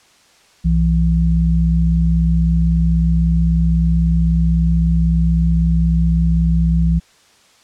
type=tone pair together; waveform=sine; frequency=62.6 / 166.4 Hz; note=B1 / E3; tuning=+24 / +17 cents; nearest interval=octave + perfect fourth; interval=1693 cents; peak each=-14 dBFS; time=0.64-7 s; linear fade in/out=20 ms; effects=white hiss -51 dBFS RMS until 7.63 s + low-pass 7000 Hz 12 dB/octave